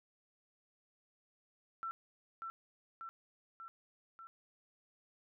sine tone with echo, 1342 Hz, E6, 31 cents sharp, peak -38 dBFS, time 1.83-1.91 s, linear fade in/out 0 ms, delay 590 ms, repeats 4, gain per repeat -3 dB, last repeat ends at 4.27 s, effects none

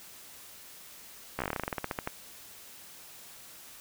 slowing click train, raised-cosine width 0.5 ms, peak -16 dBFS, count 18, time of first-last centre 1.39-2.074 s, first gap 14 ms, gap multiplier 1.12, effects white hiss -50 dBFS RMS until 3.8 s

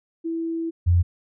sine tone pair in turn, 329.6 / 87.49 Hz, E4 / F2, 0 / +4 cents, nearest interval octave + major seventh, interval 2296 cents, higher first, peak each -24 / -14 dBFS, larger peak second, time 0.24-0.71 / 0.86-1.03 s, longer first, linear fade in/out 20 ms, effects none

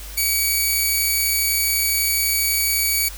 5% pulse tone, 2266 Hz, C#7, 37 cents sharp, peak -8 dBFS, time 0.17-3.09 s, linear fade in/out 10 ms, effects added 50 Hz sine -34 dBFS peak until 3.17 s + white hiss -38 dBFS RMS until 3.17 s

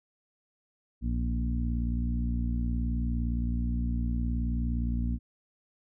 harmonic tone with a mistuned harmonic, 59.3 Hz, A#1, 30 cents sharp, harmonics 1 / 2 / 3 / 4 / 5, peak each -28 / -36 / -38 / -34 / -46 dBFS, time 1.01-5.19 s, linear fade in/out 50 ms, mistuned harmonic 1, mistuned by +37 cents, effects none

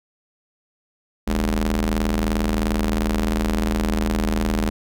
sawtooth ring-modulated tone, 79.7 Hz, D#2, 42 cents sharp, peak -12 dBFS, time 1.27-4.7 s, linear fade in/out 10 ms, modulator 131 Hz, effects none

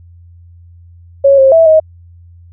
sine tone with pitch steps, 553 / 535 / 655 / 631 Hz, C#5 / C5 / E5 / D#5, -4 / +38 / -11 / +24 cents, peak -3 dBFS, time 1.24-1.8 s, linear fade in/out 10 ms, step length 140 ms, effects added 86 Hz sine -36 dBFS peak until 2.52 s

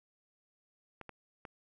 clicks, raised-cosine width 0.5 ms, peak -30 dBFS, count 3, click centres 1.013 / 1.093 / 1.452 s, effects none

